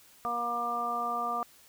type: harmonic tone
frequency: 238 Hz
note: A#3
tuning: 36 cents sharp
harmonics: 1 / 2 / 3 / 4 / 5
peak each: -43 / -42 / -34 / -42 / -31 dBFS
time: 0.25-1.43 s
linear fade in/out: 0 ms
effects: white hiss -58 dBFS RMS until 1.68 s